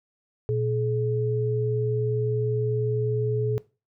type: tone pair together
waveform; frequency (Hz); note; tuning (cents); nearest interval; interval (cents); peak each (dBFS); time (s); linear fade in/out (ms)
sine; 119.46 / 425.7; A#2 / G#4; +43 / +43; octave + minor seventh; 2200; -25; 0.49-3.58; 0
effects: noise-tail reverb RT60 0.3 s tail -19 dB re dry

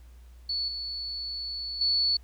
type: tone with level steps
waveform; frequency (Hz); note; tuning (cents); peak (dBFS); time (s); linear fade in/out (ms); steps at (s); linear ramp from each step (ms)
sine; 4435; C#8; 0; -27 / -32 / -22; 0.49-2.17; 5; 0.68 / 1.81; 2
effects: added 60 Hz sine -47 dBFS peak until 2.23 s + pink hiss -64 dBFS RMS until 2.23 s

